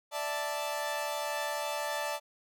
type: chord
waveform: sawtooth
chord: D suspended second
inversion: none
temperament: equal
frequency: 587.3 / 659.3 / 880 Hz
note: D5 / E5 / A5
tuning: 0 / 0 / 0 cents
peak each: -32 / -36 / -32 dBFS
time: 0.11-2.2 s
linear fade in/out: 50 ms
effects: none